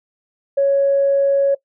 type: tone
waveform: sine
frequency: 555 Hz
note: C#5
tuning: 2 cents sharp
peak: -11 dBFS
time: 0.57-1.55 s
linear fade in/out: 10 ms
effects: noise-tail reverb RT60 0.1 s tail -20 dB re dry + tanh soft clip ceiling -7 dBFS